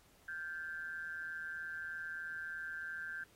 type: tone with amplitude modulation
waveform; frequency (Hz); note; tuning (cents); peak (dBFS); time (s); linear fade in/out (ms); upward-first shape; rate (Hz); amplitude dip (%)
sine; 1568; G6; 0; -37; 0.28-3.24; 5; sine; 163; 75
effects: pink hiss -67 dBFS RMS until 3.35 s + AAC 48 kbps